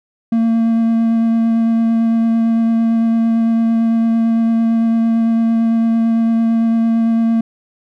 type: tone with vibrato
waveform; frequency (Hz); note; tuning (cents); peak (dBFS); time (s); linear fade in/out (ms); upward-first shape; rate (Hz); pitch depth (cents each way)
triangle; 227.9; A#3; -39; -9; 0.32-7.41; 5; sine; 8.9; 10
effects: none